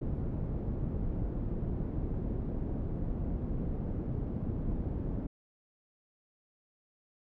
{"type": "low-pass noise", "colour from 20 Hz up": "pink", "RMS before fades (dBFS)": -34, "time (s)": [0.01, 5.27], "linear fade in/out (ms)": 10, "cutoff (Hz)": 310, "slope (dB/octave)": 12, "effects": []}